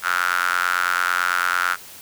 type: tone with high-pass filter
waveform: sawtooth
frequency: 89 Hz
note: F2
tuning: 33 cents sharp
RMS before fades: -21 dBFS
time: 0.02-1.77 s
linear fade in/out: 50 ms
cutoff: 1400 Hz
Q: 7.8
effects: white hiss -41 dBFS RMS until 2.01 s